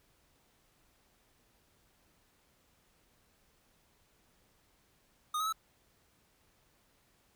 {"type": "tone with pitch steps", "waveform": "square", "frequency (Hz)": [1234, 1280, 1308], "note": ["D#6", "D#6", "E6"], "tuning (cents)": [-15, 49, -14], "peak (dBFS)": -32, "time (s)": [5.34, 5.526], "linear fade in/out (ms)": 5, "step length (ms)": 62, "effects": ["pink hiss -70 dBFS RMS until 7.35 s"]}